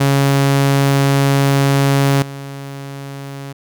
sawtooth tone with level steps, 138.59 Hz, C#3, in tune, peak -7 / -23 dBFS, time 0-3.53 s, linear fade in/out 10 ms, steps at 2.22 s, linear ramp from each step 2 ms, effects none

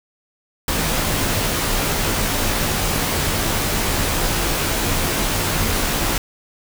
pink noise with comb filter, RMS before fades -20 dBFS, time 0.68-6.18 s, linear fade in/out 2 ms, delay 16 ms, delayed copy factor -0.5, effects none

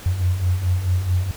sine beating tone pair, 87.31 / 91.91 Hz, F2 / F#2, 0 / -11 cents, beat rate 4.6 Hz, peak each -24 / -18 dBFS, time 0.06-1.31 s, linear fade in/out 0 ms, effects pink hiss -39 dBFS RMS until 1.36 s

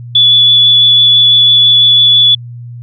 sine tone with vibrato, 3436 Hz, A7, 42 cents flat, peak -3 dBFS, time 0.15-2.35 s, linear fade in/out 5 ms, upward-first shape sine, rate 6 Hz, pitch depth 8 cents each way, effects added 120 Hz sine -24 dBFS peak until 2.82 s

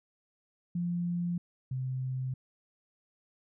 sine tone pair in turn, 174.1 / 129.68 Hz, F3 / C3, -5 / -15 cents, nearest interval perfect fourth, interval 510 cents, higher first, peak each -29 / -31 dBFS, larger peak first, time 0.75-1.38 / 1.71-2.34 s, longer neither, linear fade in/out 5 ms, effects none

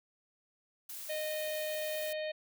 blue noise, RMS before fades -44 dBFS, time 0.89-2.13 s, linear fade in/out 5 ms
harmonic tone, 617 Hz, D#5, 15 cents flat, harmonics 1 / 3 / 4 / 5 / 6 / 7, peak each -35 / -45 / -47 / -49 / -51 / -52 dBFS, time 1.09-2.32 s, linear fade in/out 10 ms
effects none

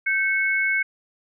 sine tone pair together, 1555.6 / 2200 Hz, G6 / C#7, -14 / -14 cents, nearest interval tritone, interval 600 cents, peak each -23 / -21 dBFS, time 0.06-0.83 s, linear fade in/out 10 ms, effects none

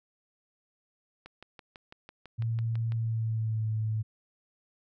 click train, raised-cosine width 0.3 ms, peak -30 dBFS, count 11, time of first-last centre 1.26-2.921 s, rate 6.02 Hz
sine tone with pitch glide, 114.2 to 109.36 Hz, A#2 to A2, -35 to -10 cents, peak -27 dBFS, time 2.38-4.03 s, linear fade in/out 20 ms, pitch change -75 cents, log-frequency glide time 2.93-3.68 s
effects none

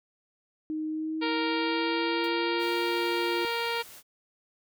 sine tone with pitch glide, 311.1 to 349.2 Hz, D#4 to F4, 0 to 0 cents, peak -29 dBFS, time 0.7-3.45 s, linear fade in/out 0 ms, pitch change +200 cents, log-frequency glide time 0.88-2.76 s
harmonic tone, 466.2 Hz, A#4, in tune, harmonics 1 / 2 / 3 / 4 / 5 / 6 / 7 / 8 / 9 / 10, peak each -33 / -33 / -37 / -39 / -36 / -39 / -40 / -42 / -42 / -43 dBFS, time 1.21-3.83 s, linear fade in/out 20 ms
blue noise with exponential decay, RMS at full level -47 dBFS, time 2.24-2.36 s, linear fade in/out 1 ms, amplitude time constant 24 ms
white noise, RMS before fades -48 dBFS, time 2.58-4.03 s, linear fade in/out 50 ms
effects none

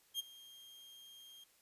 40% pulse tone with ADSR envelope, 3212 Hz, G7, 41 cents sharp, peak -34 dBFS, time 0.14-1.44 s, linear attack 53 ms, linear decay 19 ms, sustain -20 dB, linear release 4 ms, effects white hiss -70 dBFS RMS until 1.61 s + resampled to 32000 Hz

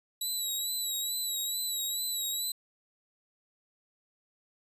15% pulse tone with vibrato, 3905 Hz, B7, 20 cents flat, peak -24 dBFS, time 0.21-2.52 s, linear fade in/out 5 ms, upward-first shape sine, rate 2.3 Hz, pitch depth 54 cents each way, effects resampled to 32000 Hz

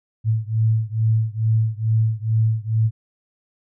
sine beating tone pair, 110 / 112.3 Hz, A2 / A2, 0 / +36 cents, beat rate 2.3 Hz, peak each -19 / -20 dBFS, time 0.24-2.91 s, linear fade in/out 50 ms, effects none

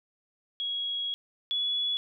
sine tone pair in turn, 3318 / 3398 Hz, G#7 / G#7, -2 / +39 cents, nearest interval unison, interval 41 cents, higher second, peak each -29 / -26 dBFS, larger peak second, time 0.6-1.14 / 1.51-1.97 s, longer first, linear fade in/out 0 ms, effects none

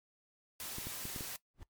white noise, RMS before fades -43 dBFS, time 0.6-1.36 s, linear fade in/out 0 ms
clicks, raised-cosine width 3 ms, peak -31 dBFS, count 5, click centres 0.784 / 0.87 / 1.054 / 1.162 / 1.208 s
brown noise with exponential growth, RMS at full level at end -43 dBFS, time 1.54-1.63 s, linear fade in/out 0 ms, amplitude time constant 19 ms
effects noise-tail reverb RT60 0.1 s tail -18 dB re dry + MP3 96 kbps

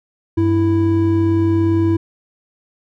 triangle tone pair together, 97.4 / 329.6 Hz, G2 / E4, -11 / 0 cents, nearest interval octave + major sixth, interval 2111 cents, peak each -15 / -12 dBFS, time 0.37-1.97 s, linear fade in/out 10 ms, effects none

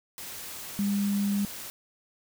sine tone in noise, 201.6 Hz, G3, 49 cents sharp, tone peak -24 dBFS, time 0.79-1.45 s, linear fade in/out 0 ms, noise white, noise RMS -40 dBFS, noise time 0.18-1.7 s, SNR +13 dB, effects none

